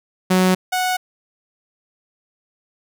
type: tone pair in turn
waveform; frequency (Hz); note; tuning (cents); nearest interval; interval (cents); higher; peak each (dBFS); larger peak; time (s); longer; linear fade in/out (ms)
sawtooth; 185 / 736.8; F#3 / F#5; 0 / -7; 2 octaves; 2393; second; -9 / -14; first; 0.3-0.55 / 0.72-0.97; neither; 10
effects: none